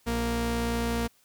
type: tone pair together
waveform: sawtooth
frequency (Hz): 58.27 / 233.1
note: A#1 / A#3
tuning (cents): 0 / 0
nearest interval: 2 octaves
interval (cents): 2400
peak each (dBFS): -27 / -23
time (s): 0.06-1.08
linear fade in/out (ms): 20
effects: white hiss -64 dBFS RMS until 1.24 s